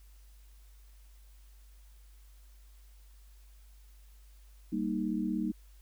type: chord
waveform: sine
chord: Eb major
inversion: first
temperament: equal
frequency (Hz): 196 / 233.1 / 311.1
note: G3 / Bb3 / Eb4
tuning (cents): 0 / 0 / 0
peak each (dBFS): -34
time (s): 4.72-5.52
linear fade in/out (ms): 10
effects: added 50 Hz sine -53 dBFS peak until 5.81 s + white hiss -67 dBFS RMS until 5.81 s